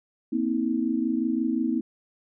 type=tone cluster; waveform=sine; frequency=233.4 / 258.9 / 320 Hz; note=A#3 / C4 / D#4; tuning=+2 / -18 / +49 cents; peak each=-27 dBFS; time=0.32-1.81 s; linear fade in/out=10 ms; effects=none